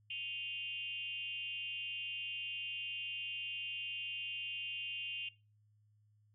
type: tone with frequency modulation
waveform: sine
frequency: 2794 Hz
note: F7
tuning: in tune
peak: -39 dBFS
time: 0.1-5.29 s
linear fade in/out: 5 ms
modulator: 291 Hz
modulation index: 0.95
effects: noise-tail reverb RT60 0.3 s tail -20 dB re dry + added 105 Hz sine -67 dBFS peak until 6.34 s